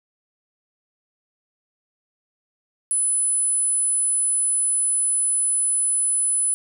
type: tone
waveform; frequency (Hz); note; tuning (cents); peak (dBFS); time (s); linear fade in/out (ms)
sine; 10030; D#9; +13; -18; 2.91-6.54; 0
effects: none